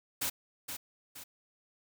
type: noise with echo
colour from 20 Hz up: white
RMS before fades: -33 dBFS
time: 0.21-0.3 s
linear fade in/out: 10 ms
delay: 470 ms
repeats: 2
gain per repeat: -7 dB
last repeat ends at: 1.24 s
effects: none